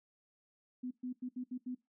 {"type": "tone bursts at uneven times", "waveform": "sine", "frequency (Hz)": 251.1, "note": "B3", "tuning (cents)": 29, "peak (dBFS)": -37, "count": 6, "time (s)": [[0.83, 0.91], [1.03, 1.13], [1.22, 1.29], [1.36, 1.44], [1.51, 1.58], [1.66, 1.75]], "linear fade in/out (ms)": 10, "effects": ["noise-tail reverb RT60 0.2 s tail -19 dB re dry"]}